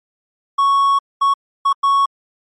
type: tone bursts at uneven times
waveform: triangle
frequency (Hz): 1109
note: C#6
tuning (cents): 0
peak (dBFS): -9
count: 4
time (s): 0.58-0.99 / 1.21-1.34 / 1.65-1.73 / 1.83-2.06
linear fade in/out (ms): 10
effects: MP3 48 kbps